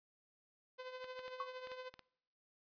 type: tone with tremolo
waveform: sawtooth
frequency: 510 Hz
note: C5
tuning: 44 cents flat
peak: -40 dBFS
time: 0.78-1.9 s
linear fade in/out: 20 ms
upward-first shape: triangle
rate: 13 Hz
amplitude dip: 65%
type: clicks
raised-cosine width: 0.2 ms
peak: -34 dBFS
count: 7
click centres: 1.043 / 1.192 / 1.28 / 1.672 / 1.717 / 1.94 / 1.993 s
type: tone with exponential decay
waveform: sine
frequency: 1100 Hz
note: C#6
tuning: 14 cents flat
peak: -35 dBFS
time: 1.4-1.52 s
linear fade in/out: 2 ms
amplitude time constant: 26 ms
effects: noise-tail reverb RT60 0.8 s tail -24 dB re dry + resampled to 11025 Hz